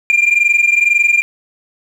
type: tone pair together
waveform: sine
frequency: 2384 / 2406 Hz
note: D7 / D7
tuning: +25 / +41 cents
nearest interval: unison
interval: 16 cents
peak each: -10 dBFS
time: 0.1-1.22 s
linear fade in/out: 0 ms
effects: tanh soft clip ceiling -6 dBFS + 7-bit